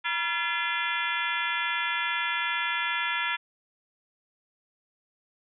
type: harmonic tone with a mistuned harmonic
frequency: 342.4 Hz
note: F4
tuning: 34 cents flat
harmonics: 3 / 4 / 5 / 6 / 7 / 8 / 9 / 10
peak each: -34 / -33 / -32 / -34 / -34 / -37 / -40 / -36 dBFS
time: 0.04-3.37 s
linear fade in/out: 20 ms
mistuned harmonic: 3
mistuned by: -110 cents
effects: none